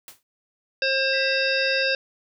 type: noise with exponential decay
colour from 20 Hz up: white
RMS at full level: -38 dBFS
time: 0.08-0.23 s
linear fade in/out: 1 ms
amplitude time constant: 32 ms
type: harmonic tone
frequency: 534 Hz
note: C5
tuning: 35 cents sharp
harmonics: 1 / 3 / 5 / 7 / 9 / 10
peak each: -25 / -25 / -26 / -30 / -29 / -33 dBFS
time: 0.82-1.95 s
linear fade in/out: 2 ms
type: tone with tremolo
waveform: triangle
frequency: 1974 Hz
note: B6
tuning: 1 cent flat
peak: -35 dBFS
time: 1.13-1.83 s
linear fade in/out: 5 ms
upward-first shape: square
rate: 2.2 Hz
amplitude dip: 35%
effects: none